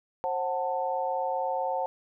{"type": "chord", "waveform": "sine", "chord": "F# diminished", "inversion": "second", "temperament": "just", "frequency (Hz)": [532.8, 740, 888], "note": ["C5", "F#5", "A5"], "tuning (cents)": [31, 0, 16], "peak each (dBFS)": -31, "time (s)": [0.24, 1.86], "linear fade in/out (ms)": 0, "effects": []}